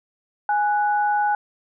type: tone pair together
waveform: sine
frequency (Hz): 830.6 / 1480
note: G#5 / F#6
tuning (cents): 0 / 0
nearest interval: minor seventh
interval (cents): 1000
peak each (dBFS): -18 / -26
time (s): 0.49-1.35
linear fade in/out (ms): 2
effects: none